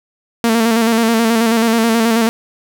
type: tone with vibrato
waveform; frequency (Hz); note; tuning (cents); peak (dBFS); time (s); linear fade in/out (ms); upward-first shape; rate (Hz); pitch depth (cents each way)
sawtooth; 227.8; A#3; -40; -7; 0.44-2.29; 0; square; 9.3; 38
effects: none